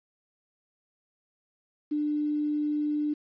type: tone with quantisation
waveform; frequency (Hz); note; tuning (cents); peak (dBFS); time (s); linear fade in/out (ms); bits
sine; 297.9; D4; +25; -25; 1.91-3.14; 10; 9
effects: resampled to 11025 Hz